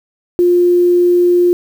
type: tone with quantisation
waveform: sine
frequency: 353.1 Hz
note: F4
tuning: 19 cents sharp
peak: -7 dBFS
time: 0.39-1.53 s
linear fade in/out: 0 ms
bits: 6
effects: none